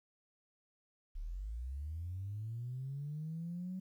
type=linear sweep; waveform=sine; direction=up; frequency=33.63 to 189 Hz; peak=-38 dBFS; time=1.15-3.8 s; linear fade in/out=10 ms; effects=tanh soft clip ceiling -34 dBFS + 12-bit